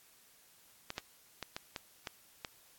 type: clicks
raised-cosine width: 0.2 ms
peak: -21 dBFS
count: 7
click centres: 0.904 / 0.981 / 1.427 / 1.565 / 1.762 / 2.072 / 2.448 s
effects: white hiss -63 dBFS RMS until 2.78 s + AAC 64 kbps